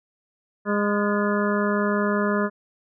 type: harmonic tone with a mistuned harmonic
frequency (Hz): 205.3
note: G#3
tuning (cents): -20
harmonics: 1 / 2 / 3 / 5 / 6 / 7 / 8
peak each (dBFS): -23 / -26 / -28 / -30 / -31 / -31 / -32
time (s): 0.65-2.5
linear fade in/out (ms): 50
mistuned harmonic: 8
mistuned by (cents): +66
effects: none